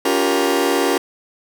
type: chord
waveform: sawtooth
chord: G half-diminished seventh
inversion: second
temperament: just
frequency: 282.2 / 352.8 / 392 / 470.4 Hz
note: Db4 / F4 / G4 / Bb4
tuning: +31 / +18 / 0 / +16 cents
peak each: -17 dBFS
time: 0.05-0.98 s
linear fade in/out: 5 ms
effects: none